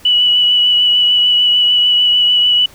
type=tone with vibrato; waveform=sine; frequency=2948 Hz; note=F#7; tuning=7 cents flat; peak=-8 dBFS; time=0.05-2.66 s; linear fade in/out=5 ms; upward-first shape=sine; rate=6.7 Hz; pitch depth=17 cents each way; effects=pink hiss -42 dBFS RMS until 2.74 s